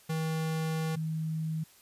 square / sine tone pair in turn, 159.6 / 158.68 Hz, D#3 / D#3, +44 / +34 cents, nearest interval unison, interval 10 cents, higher first, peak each -30 / -30 dBFS, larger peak neither, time 0.09-0.96 / 0.96-1.64 s, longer first, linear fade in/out 10 ms, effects white hiss -59 dBFS RMS until 1.81 s + resampled to 32000 Hz

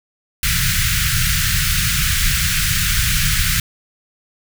pink band-stop noise, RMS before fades -17 dBFS, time 0.43-3.6 s, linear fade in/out 2 ms, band 170 to 1400 Hz, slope 48 dB/octave, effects none

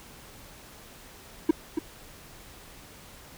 triangle tone with echo, 319.3 Hz, D#4, 45 cents sharp, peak -13 dBFS, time 1.49-1.51 s, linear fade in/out 5 ms, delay 280 ms, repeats 1, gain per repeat -8 dB, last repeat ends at 1.79 s, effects pink hiss -49 dBFS RMS until 3.37 s

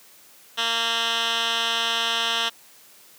10% pulse tone with band-pass filter, 230 Hz, A#3, 23 cents flat, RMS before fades -24 dBFS, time 0.57-2.5 s, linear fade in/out 20 ms, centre 3000 Hz, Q 2.1, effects white hiss -51 dBFS RMS until 3.18 s + high-pass 150 Hz 12 dB/octave

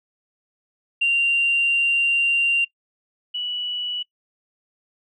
sine tone pair in turn, 2773 / 2947 Hz, F7 / F#7, -13 / -8 cents, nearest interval minor second, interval 105 cents, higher second, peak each -15 / -24 dBFS, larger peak first, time 1.01-2.65 / 3.34-4.03 s, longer first, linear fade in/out 10 ms, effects noise-tail reverb RT60 0.1 s tail -23 dB re dry + tanh soft clip ceiling -11 dBFS

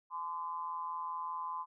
sine tone with amplitude modulation, 1023 Hz, C6, 39 cents flat, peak -33 dBFS, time 0.1-1.66 s, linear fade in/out 50 ms, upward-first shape sine, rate 165 Hz, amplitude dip 75%, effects none

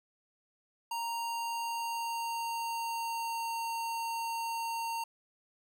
square tone with pitch glide, 930 to 918.3 Hz, A#5 to A#5, -4 to -26 cents, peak -34 dBFS, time 0.91-5.04 s, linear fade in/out 5 ms, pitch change -22 cents, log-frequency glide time 1.19-3.58 s, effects none

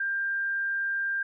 sine tone, 1592 Hz, G6, 26 cents sharp, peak -26 dBFS, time 0-1.23 s, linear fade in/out 5 ms, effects none

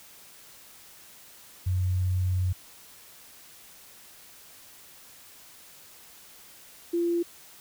sine tone pair in turn, 91.9 / 342.8 Hz, F#2 / F4, -11 / -32 cents, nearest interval octave + major seventh, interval 2279 cents, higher second, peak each -23 dBFS, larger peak neither, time 1.66-2.53 / 6.93-7.23 s, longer first, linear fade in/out 10 ms, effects white hiss -51 dBFS RMS until 7.6 s

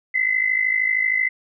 sine tone pair together, 2000 / 2053 Hz, B6 / C7, +21 / -33 cents, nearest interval unison, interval 46 cents, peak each -22 / -19 dBFS, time 0.14-1.29 s, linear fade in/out 10 ms, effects none

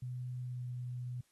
sine tone with pitch glide, 125.1 to 123.81 Hz, B2 to B2, +23 to +5 cents, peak -38 dBFS, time 0.02-1.21 s, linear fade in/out 5 ms, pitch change -18 cents, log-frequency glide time 0.42-0.63 s, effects white hiss -74 dBFS RMS until 1.31 s + AAC 32 kbps

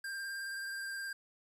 square tone with vibrato, 1591 Hz, G6, 25 cents sharp, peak -39 dBFS, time 0.04-1.13 s, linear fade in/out 5 ms, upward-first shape sine, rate 19 Hz, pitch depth 19 cents each way, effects resampled to 32000 Hz + 11-bit

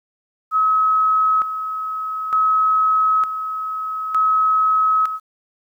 sine tone with tremolo, 1281 Hz, E6, 50 cents flat, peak -13 dBFS, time 0.51-5.2 s, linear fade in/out 50 ms, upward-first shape square, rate 0.55 Hz, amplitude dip 65%, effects 9-bit

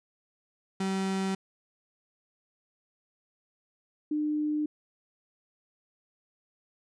35% pulse / sine tone pair in turn, 191.9 / 301.2 Hz, G3 / D4, -37 / +44 cents, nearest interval minor sixth, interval 781 cents, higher second, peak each -26 dBFS, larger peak neither, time 0.8-1.35 / 4.11-4.66 s, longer neither, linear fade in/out 5 ms, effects resampled to 22050 Hz

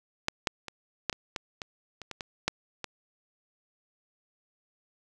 clicks, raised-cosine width 0.2 ms, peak -9 / -8 / -21 / -9 / -19 / -15 / -19 / -24 / -20 / -18 / -8 / -17 dBFS, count 12, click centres 0.284 / 0.472 / 0.683 / 1.097 / 1.128 / 1.362 / 1.618 / 2.017 / 2.113 / 2.208 / 2.48 / 2.843 s, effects none

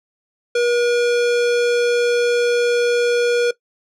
square tone, 480.1 Hz, B4, 49 cents flat, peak -15 dBFS, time 0.55-3.51 s, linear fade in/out 5 ms, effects noise-tail reverb RT60 0.1 s tail -18 dB re dry + low-pass 6000 Hz 12 dB/octave

